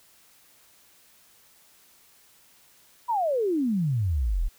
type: exponential sweep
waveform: sine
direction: down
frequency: 997 to 34.04 Hz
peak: -22 dBFS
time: 3.08-4.49 s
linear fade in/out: 20 ms
effects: white hiss -58 dBFS RMS until 4.58 s